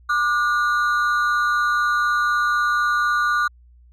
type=ring-modulated tone; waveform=triangle; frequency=1318.5 Hz; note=E6; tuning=in tune; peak=-12 dBFS; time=0.09-3.48 s; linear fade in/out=10 ms; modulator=128 Hz; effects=added 60 Hz sine -47 dBFS peak until 3.92 s